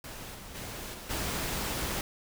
pink noise with level steps, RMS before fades -43 / -46 / -40 / -44 / -33 dBFS, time 0.04-2.01 s, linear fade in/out 2 ms, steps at 0.34 / 0.54 / 0.93 / 1.09 s, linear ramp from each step 20 ms, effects none

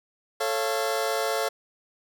sawtooth chord, A augmented, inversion none, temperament just, 440 / 550 / 687.5 Hz, A4 / C#5 / E#5, 0 / -14 / -27 cents, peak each -25 dBFS, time 0.4-1.49 s, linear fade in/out 10 ms, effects none

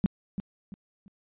sine tone with echo, 195.8 Hz, G3, 2 cents flat, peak -18 dBFS, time 0.04-0.06 s, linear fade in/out 0 ms, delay 340 ms, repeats 3, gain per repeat -10 dB, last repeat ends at 1.08 s, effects resampled to 8000 Hz

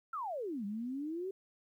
sine exponential two-way sweep, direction down then up, 1392 to 196 to 394 Hz, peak -36 dBFS, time 0.13-1.31 s, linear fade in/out 5 ms, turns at 0.65 s, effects 12-bit

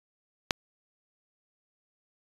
click, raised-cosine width 0.2 ms, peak -5 dBFS, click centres 0.508 s, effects resampled to 24000 Hz

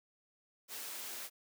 white high-pass noise, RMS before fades -44 dBFS, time 0.68-1.3 s, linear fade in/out 50 ms, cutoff 260 Hz, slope 12 dB/octave, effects none

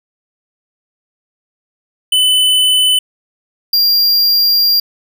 square tone pair in turn, 3011 / 4770 Hz, F#7 / D8, +30 / +26 cents, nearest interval minor sixth, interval 796 cents, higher second, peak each -9 dBFS, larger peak neither, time 2.12-2.99 / 3.73-4.8 s, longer second, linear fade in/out 5 ms, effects none

